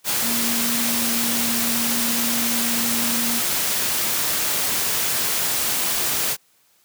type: tone in noise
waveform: sine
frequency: 234.2 Hz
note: A#3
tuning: 8 cents sharp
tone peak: -26 dBFS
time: 0.21-3.42 s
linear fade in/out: 50 ms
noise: white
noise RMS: -22 dBFS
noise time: 0.04-6.37 s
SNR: -7 dB
effects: white hiss -60 dBFS RMS until 6.84 s + high-pass 80 Hz 12 dB/octave